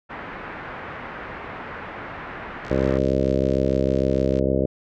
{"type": "low-pass noise", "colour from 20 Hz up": "white", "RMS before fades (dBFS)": -35, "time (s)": [0.09, 2.99], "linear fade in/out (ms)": 20, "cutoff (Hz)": 1900, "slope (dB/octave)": 24}
{"type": "click train", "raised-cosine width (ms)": 0.2, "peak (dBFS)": -24, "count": 109, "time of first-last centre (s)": [2.65, 4.389], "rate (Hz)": 62.1}
{"type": "harmonic tone", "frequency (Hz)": 66.6, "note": "C2", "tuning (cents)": 31, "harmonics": [1, 2, 3, 4, 5, 6, 7, 8, 9], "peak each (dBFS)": [-27, -27, -27, -27, -27, -27, -27, -27, -27], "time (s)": [2.7, 4.66], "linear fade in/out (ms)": 5}
{"effects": []}